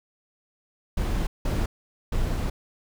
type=noise bursts at uneven times; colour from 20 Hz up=brown; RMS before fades=-25 dBFS; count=3; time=0.97-1.27 / 1.45-1.66 / 2.12-2.5 s; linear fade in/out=5 ms; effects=none